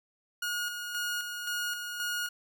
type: tone with tremolo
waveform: sawtooth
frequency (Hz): 1438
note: F#6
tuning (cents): -50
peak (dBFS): -27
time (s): 0.42-2.29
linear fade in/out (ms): 5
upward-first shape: square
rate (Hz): 1.9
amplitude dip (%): 45
effects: none